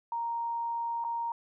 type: tone with dropouts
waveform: sine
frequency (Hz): 932.3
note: A#5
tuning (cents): 0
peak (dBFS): -30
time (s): 0.12-1.32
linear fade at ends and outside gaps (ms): 2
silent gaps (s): 1.041-1.047
effects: none